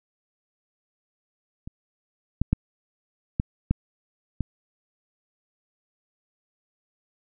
clicks, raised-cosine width 5 ms, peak -24 / -9 / -7 / -10 / -8 / -13 dBFS, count 6, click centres 1.675 / 2.416 / 2.53 / 3.399 / 3.71 / 4.407 s, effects none

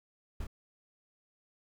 brown noise with echo, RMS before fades -36 dBFS, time 0.4-0.44 s, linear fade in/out 5 ms, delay 29 ms, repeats 1, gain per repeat -3 dB, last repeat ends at 0.469 s, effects none

